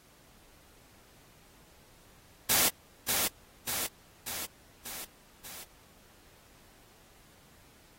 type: noise with echo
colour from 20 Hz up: white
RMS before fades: -25 dBFS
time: 2.49-2.69 s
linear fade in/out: 10 ms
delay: 590 ms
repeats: 5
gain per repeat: -4 dB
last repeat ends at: 5.64 s
effects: pink hiss -60 dBFS RMS until 7.98 s + AAC 48 kbps